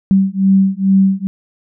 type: beating tone pair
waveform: sine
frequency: 191.9 / 194.2 Hz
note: G3 / G3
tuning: -37 / -16 cents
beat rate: 2.3 Hz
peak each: -12 dBFS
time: 0.11-1.27 s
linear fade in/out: 0 ms
effects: none